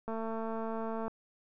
click train, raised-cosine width 1 ms, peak -25 dBFS, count 225, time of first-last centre 0.08-1.08 s, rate 224 Hz, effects none

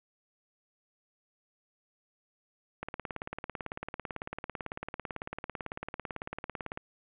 click train, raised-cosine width 0.5 ms, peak -21 dBFS, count 72, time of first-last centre 2.83-6.774 s, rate 18 Hz, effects resampled to 8000 Hz + 10-bit

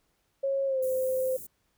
sine tone with pitch glide, 546 to 518.3 Hz, C#5 to C5, -26 to -16 cents, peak -25 dBFS, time 0.43-1.37 s, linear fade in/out 10 ms, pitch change -90 cents, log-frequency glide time 0.66-0.81 s
white band-stop noise, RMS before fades -43 dBFS, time 0.82-1.47 s, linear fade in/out 10 ms, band 420 to 8300 Hz, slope 24 dB/octave
effects pink hiss -73 dBFS RMS until 1.77 s

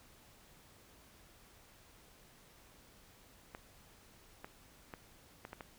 clicks, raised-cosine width 0.5 ms, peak -30 dBFS, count 6, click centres 3.549 / 4.445 / 4.938 / 5.451 / 5.531 / 5.608 s, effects pink hiss -62 dBFS RMS until 5.78 s

